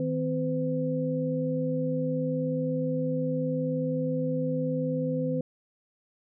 sine tone cluster, 157 / 256.2 / 509 Hz, D#3 / C4 / C5, +16 / -36 / -48 cents, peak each -30 dBFS, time 0-5.41 s, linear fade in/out 2 ms, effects none

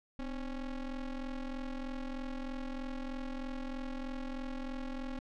square ring-modulated tone, 138.59 Hz, C#3, in tune, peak -35 dBFS, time 0.19-5.19 s, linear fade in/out 0 ms, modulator 117 Hz, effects low-pass 4000 Hz 12 dB/octave

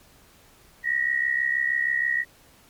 sine tone pair together, 1864.7 / 1931 Hz, A#6 / B6, 0 / -39 cents, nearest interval minor second, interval 61 cents, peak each -24 dBFS, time 0.83-2.25 s, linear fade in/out 50 ms, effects pink hiss -55 dBFS RMS until 2.69 s + MP3 96 kbps

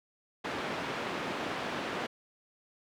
pink band-pass noise, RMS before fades -36 dBFS, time 0.44-2.07 s, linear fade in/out 10 ms, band 240 to 2700 Hz, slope 12 dB/octave, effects none

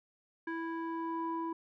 square tone with low-pass filter sweep, 329.6 Hz, E4, in tune, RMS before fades -37 dBFS, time 0.47-1.53 s, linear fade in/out 5 ms, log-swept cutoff 1600 to 870 Hz, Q 3.6, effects none

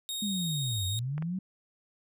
sawtooth tone, 3729 Hz, A#7, in tune, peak -30 dBFS, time 0.09-0.99 s, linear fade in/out 0 ms
sine linear two-way sweep, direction down then up, 213.3 to 90.4 to 192.5 Hz, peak -30 dBFS, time 0.22-1.39 s, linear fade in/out 5 ms, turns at 0.86 s
clicks, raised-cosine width 0.5 ms, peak -28 dBFS, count 2, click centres 1.18 / 1.224 s
effects none

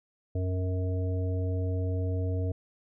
harmonic tone, 92.2 Hz, F#2, 6 cents flat, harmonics 1 / 3 / 5 / 7, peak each -27 / -38 / -38 / -42 dBFS, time 0.35-2.52 s, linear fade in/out 5 ms, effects none

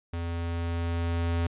square tone with level ramp, 84.7 Hz, E2, 48 cents sharp, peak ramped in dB -31 to -25 dBFS, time 0.13-1.47 s, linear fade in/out 5 ms, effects resampled to 8000 Hz

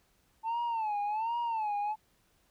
sine tone with vibrato, 881 Hz, A5, 2 cents sharp, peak -27 dBFS, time 0.43-1.96 s, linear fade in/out 50 ms, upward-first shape sine, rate 1.3 Hz, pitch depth 130 cents each way, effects tanh soft clip ceiling -29 dBFS + pink hiss -70 dBFS RMS until 2.5 s

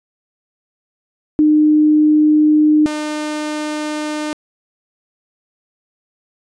sine / sawtooth tone pair in turn, 304.1 / 302.7 Hz, D#4 / D#4, -40 / -48 cents, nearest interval unison, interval 8 cents, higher first, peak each -8 / -16 dBFS, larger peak first, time 1.39-2.86 / 2.86-4.33 s, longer neither, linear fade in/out 0 ms, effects resampled to 22050 Hz

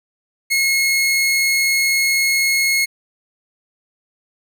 sawtooth tone, 2168 Hz, C#7, 39 cents flat, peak -11 dBFS, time 0.5-2.86 s, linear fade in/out 20 ms, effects none

